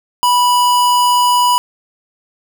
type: tone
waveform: square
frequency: 982 Hz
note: B5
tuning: 10 cents flat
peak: -10 dBFS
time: 0.23-1.58 s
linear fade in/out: 0 ms
effects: none